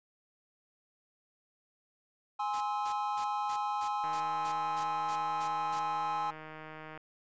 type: chord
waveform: triangle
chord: Ab augmented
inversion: none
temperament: equal with one note detuned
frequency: 830.6 / 1046.5 / 1298.9 Hz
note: Ab5 / C6 / E6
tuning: 0 / 0 / -26 cents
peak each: -31 / -35 / -37 dBFS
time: 2.39-6.31 s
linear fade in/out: 10 ms
type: noise bursts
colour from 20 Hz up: white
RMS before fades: -45 dBFS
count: 11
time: 2.53-5.799 s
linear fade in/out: 10 ms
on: 79 ms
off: 240 ms
type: click train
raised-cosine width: 0.5 ms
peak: -31 dBFS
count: 459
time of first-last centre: 4.04-6.976 s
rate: 156 Hz
effects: resampled to 16000 Hz